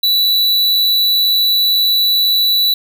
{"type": "tone", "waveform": "square", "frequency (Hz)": 3951, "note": "B7", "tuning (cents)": 0, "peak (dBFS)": -11, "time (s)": [0.03, 2.74], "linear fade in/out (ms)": 5, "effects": []}